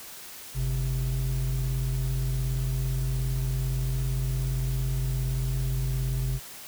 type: tone pair together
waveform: triangle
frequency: 49.42 / 130.81 Hz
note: G1 / C3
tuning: +15 / 0 cents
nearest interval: octave + perfect fourth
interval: 1685 cents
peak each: -25 / -24 dBFS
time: 0.54-6.4 s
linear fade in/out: 50 ms
effects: tanh soft clip ceiling -19 dBFS + white hiss -43 dBFS RMS until 6.67 s